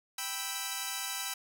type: chord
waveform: 5% pulse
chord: E minor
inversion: first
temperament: equal with one note detuned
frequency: 784 / 987.8 / 1310.9 Hz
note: G5 / B5 / E6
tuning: 0 / 0 / -10 cents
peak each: -27 dBFS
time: 0.18-1.34 s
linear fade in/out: 5 ms
effects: none